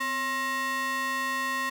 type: ring-modulated tone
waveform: square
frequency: 404 Hz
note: G#4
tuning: 48 cents flat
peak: -25 dBFS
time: 0-1.7 s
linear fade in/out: 10 ms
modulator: 1470 Hz
effects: none